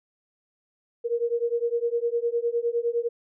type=beating tone pair; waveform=sine; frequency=466.2 / 476 Hz; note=A#4 / A#4; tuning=0 / +36 cents; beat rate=9.8 Hz; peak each=-26 dBFS; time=1.04-3.09 s; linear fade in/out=20 ms; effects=none